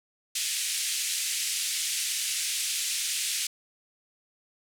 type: band-pass noise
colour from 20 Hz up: white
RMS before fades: -30 dBFS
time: 0.35-3.47 s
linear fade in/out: 5 ms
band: 2200 to 10000 Hz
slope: 24 dB/octave
effects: none